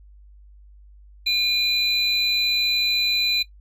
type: tone pair together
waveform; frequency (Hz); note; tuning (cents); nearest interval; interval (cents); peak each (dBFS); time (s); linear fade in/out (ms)
triangle; 2419 / 4018; D#7 / B7; -49 / +29; major sixth; 878; -22 / -19; 1.26-3.43; 10
effects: noise-tail reverb RT60 0.1 s tail -17 dB re dry + added 50 Hz sine -45 dBFS peak until 3.6 s